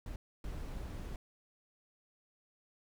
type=noise bursts at uneven times; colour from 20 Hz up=brown; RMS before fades=-42 dBFS; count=2; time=0.06-0.16 / 0.44-1.16 s; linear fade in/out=2 ms; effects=none